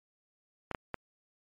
clicks, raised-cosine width 0.5 ms, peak -19 dBFS, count 3, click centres 0.713 / 0.748 / 0.943 s, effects MP3 64 kbps

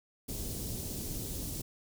pink band-stop noise, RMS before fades -38 dBFS, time 0.28-1.62 s, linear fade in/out 10 ms, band 350 to 6000 Hz, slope 12 dB/octave, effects none

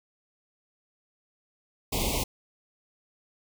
pink band-stop noise, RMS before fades -28 dBFS, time 1.92-2.24 s, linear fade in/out 10 ms, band 1100 to 2100 Hz, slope 96 dB/octave, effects none

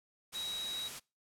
sine tone in noise, 3833 Hz, A#7, 47 cents sharp, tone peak -37 dBFS, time 0.34-0.89 s, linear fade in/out 20 ms, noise white, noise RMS -44 dBFS, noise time 0.32-1 s, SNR +4 dB, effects noise-tail reverb RT60 0.3 s tail -25 dB re dry + low-pass 11000 Hz 12 dB/octave

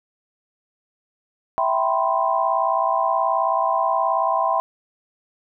sine chord, C major seventh, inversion first, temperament equal with one note detuned, 659.3 / 776.3 / 987.8 / 1046.5 Hz, E5 / G5 / B5 / C6, 0 / -17 / 0 / 0 cents, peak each -23 dBFS, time 1.58-4.6 s, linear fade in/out 0 ms, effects none

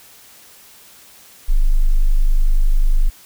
sine tone, 25.44 Hz, G#0, 35 cents flat, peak -9 dBFS, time 1.48-3.1 s, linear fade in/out 20 ms, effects white hiss -45 dBFS RMS until 3.25 s

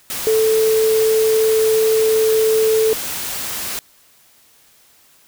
sine tone in noise, 440 Hz, A4, in tune, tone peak -12 dBFS, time 0.27-2.93 s, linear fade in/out 0 ms, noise white, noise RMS -25 dBFS, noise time 0.1-3.79 s, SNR +10 dB, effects white hiss -52 dBFS RMS until 5.27 s

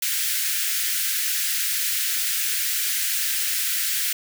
white high-pass noise, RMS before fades -24 dBFS, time 0.02-4.13 s, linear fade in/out 5 ms, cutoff 1500 Hz, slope 48 dB/octave, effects none

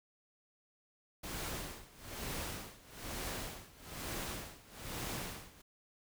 pink noise with tremolo, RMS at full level -40 dBFS, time 1.23-5.62 s, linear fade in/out 10 ms, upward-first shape sine, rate 1.1 Hz, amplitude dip 90%, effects none

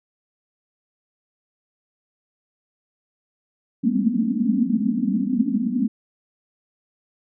white band-pass noise, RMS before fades -21 dBFS, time 3.83-5.88 s, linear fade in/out 10 ms, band 190 to 270 Hz, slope 96 dB/octave, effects none

